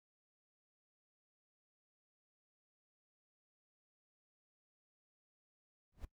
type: noise with exponential growth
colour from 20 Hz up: brown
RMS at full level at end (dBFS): -43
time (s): 5.92-6.05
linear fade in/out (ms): 5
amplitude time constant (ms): 28
effects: noise-tail reverb RT60 0.1 s tail -18 dB re dry